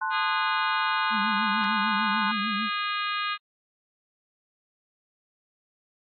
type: chord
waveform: sine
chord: F# diminished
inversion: first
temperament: equal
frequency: 880 / 1046.5 / 1480 Hz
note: A5 / C6 / F#6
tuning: 0 / 0 / 0 cents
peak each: -30 dBFS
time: 0.01-2.32 s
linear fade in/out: 10 ms
type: harmonic tone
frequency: 410.7 Hz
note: G#4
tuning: 19 cents flat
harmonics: 3 / 4 / 5 / 6 / 7 / 8 / 9 / 10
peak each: -29 / -34 / -38 / -35 / -37 / -40 / -38 / -41 dBFS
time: 0.1-3.38 s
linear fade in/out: 50 ms
type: tone with vibrato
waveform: sine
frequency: 210 Hz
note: G#3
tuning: 19 cents sharp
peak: -30 dBFS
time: 1.1-2.7 s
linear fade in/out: 50 ms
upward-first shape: triangle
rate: 6.7 Hz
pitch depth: 130 cents each way
effects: AAC 48 kbps